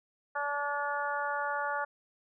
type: harmonic tone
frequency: 288.2 Hz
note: D4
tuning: 33 cents flat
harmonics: 2 / 3 / 4 / 5 / 6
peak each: -38 / -35 / -37 / -35 / -41 dBFS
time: 0.35-1.85 s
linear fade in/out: 10 ms
effects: none